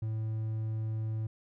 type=tone; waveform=triangle; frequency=110 Hz; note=A2; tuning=in tune; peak=-29 dBFS; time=0.02-1.27 s; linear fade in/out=5 ms; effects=none